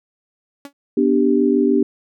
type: tone with exponential decay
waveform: sawtooth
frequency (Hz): 282.1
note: C#4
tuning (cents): +30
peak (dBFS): -25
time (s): 0.65-0.73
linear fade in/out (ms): 2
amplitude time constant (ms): 16
type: chord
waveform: sine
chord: G major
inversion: first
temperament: equal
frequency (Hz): 246.9 / 293.7 / 392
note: B3 / D4 / G4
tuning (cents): 0 / 0 / 0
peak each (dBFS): -17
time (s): 0.97-1.83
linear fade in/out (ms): 5
effects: none